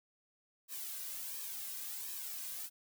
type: noise with flanger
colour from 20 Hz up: blue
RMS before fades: -43 dBFS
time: 0.68-2.7 s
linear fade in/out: 50 ms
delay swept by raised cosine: 1.4 to 2.29 ms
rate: 1.4 Hz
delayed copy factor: -0.7
effects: none